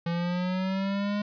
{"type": "linear sweep", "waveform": "square", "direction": "up", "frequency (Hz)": [168.4, 207.7], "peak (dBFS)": -27, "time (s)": [0.06, 1.22], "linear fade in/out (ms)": 5, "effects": ["resampled to 11025 Hz", "11-bit"]}